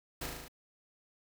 pink noise with echo, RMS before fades -39 dBFS, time 0.21-0.26 s, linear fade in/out 5 ms, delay 37 ms, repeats 6, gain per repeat -2 dB, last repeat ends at 0.482 s, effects none

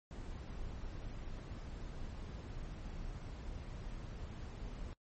brown noise, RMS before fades -45 dBFS, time 0.11-4.93 s, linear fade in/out 0 ms, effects noise-tail reverb RT60 0.1 s tail -24 dB re dry + MP3 32 kbps

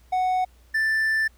triangle tone pair in turn, 740 / 1767.7 Hz, F#5 / A6, 0 / +8 cents, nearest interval octave + minor third, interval 1508 cents, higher second, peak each -18 dBFS, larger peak neither, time 0.12-0.45 / 0.74-1.28 s, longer second, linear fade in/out 10 ms, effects added 60 Hz sine -52 dBFS peak until 1.37 s + pink hiss -61 dBFS RMS until 1.37 s

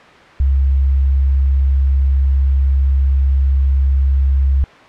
sine tone, 67.7 Hz, C#2, 40 cents flat, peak -10 dBFS, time 0.4-4.64 s, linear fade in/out 0 ms, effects white hiss -40 dBFS RMS until 4.88 s + low-pass 2000 Hz 12 dB/octave

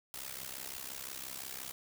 white noise with amplitude modulation, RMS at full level -40 dBFS, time 0.14-1.72 s, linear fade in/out 0 ms, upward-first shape sine, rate 65.8 Hz, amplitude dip 85%, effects none

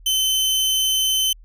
sawtooth tone, 3064 Hz, G7, 40 cents flat, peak -14 dBFS, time 0.06-1.33 s, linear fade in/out 5 ms, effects added 40 Hz sine -42 dBFS peak until 1.44 s

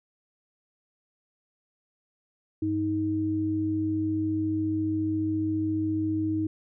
sine tone pair together, 100.1 / 314.7 Hz, G2 / D#4, +37 / +20 cents, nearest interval octave + minor sixth, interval 1983 cents, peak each -32 / -25 dBFS, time 2.62-6.47 s, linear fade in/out 5 ms, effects none

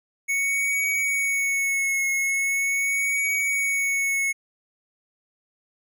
square tone with vibrato, 2214 Hz, C#7, 3 cents flat, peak -22 dBFS, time 0.28-4.33 s, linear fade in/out 20 ms, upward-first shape triangle, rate 0.41 Hz, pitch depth 34 cents each way, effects none

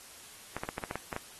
clicks, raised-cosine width 0.5 ms, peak -20 dBFS, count 9, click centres 0.566 / 0.635 / 0.689 / 0.781 / 0.838 / 0.911 / 0.956 / 1.128 / 1.164 s, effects white hiss -51 dBFS RMS until 1.39 s + AAC 32 kbps

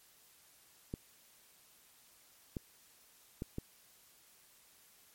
clicks, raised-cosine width 3 ms, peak -25 dBFS, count 4, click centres 0.939 / 2.568 / 3.421 / 3.584 s, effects white hiss -64 dBFS RMS until 5.14 s + MP3 64 kbps

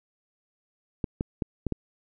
clicks, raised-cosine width 3 ms, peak -14 dBFS, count 5, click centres 1.042 / 1.209 / 1.422 / 1.667 / 1.723 s, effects none

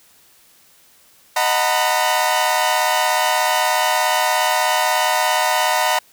sawtooth chord, B major seventh, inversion first, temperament equal with one note detuned, 622.3 / 740 / 911 / 987.8 Hz, D#5 / F#5 / A#5 / B5, 0 / 0 / -40 / 0 cents, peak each -19 / -17 / -17 / -17 dBFS, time 1.36-5.99 s, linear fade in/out 5 ms, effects white hiss -52 dBFS RMS until 6.12 s

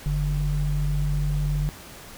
sine tone pair together, 46.25 / 146.83 Hz, F#1 / D3, 0 / 0 cents, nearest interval octave + minor sixth, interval 2000 cents, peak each -24 dBFS, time 0.06-1.69 s, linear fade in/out 0 ms, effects pink hiss -43 dBFS RMS until 2.17 s

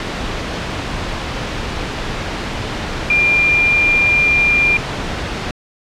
sine tone in noise, 2400 Hz, D7, 37 cents sharp, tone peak -10 dBFS, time 3.1-4.77 s, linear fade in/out 2 ms, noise pink, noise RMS -22 dBFS, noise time 0-5.51 s, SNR +9 dB, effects low-pass 4000 Hz 12 dB/octave

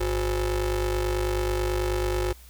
35% pulse ring-modulated tone, 154.4 Hz, D#3, 13 cents flat, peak -19 dBFS, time 0-2.33 s, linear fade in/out 10 ms, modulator 207 Hz, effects added 60 Hz sine -47 dBFS peak until 2.49 s + white hiss -53 dBFS RMS until 2.49 s

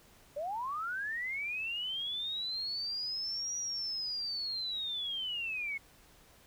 sine linear two-way sweep, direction up then down, 554.4 to 5800 to 2163 Hz, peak -34 dBFS, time 0.36-5.78 s, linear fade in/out 10 ms, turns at 3.57 s, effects pink hiss -61 dBFS RMS until 6.46 s

